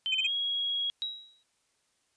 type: tone with pitch glide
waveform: sine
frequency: 3087 to 3309 Hz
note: G7 to G#7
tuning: -27 to -7 cents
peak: -28 dBFS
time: 0.06-0.9 s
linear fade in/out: 0 ms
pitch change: +120 cents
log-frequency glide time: 0.2-0.32 s
type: tone bursts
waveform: triangle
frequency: 2500 Hz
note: D#7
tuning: 8 cents sharp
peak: -24 dBFS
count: 3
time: 0.12-0.269 s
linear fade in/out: 5 ms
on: 27 ms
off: 34 ms
type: tone with exponential decay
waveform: sine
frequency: 3855 Hz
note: B7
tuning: 43 cents flat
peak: -28 dBFS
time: 1.02-1.43 s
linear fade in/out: 0 ms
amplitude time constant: 88 ms
effects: white hiss -73 dBFS RMS until 2.16 s + resampled to 22050 Hz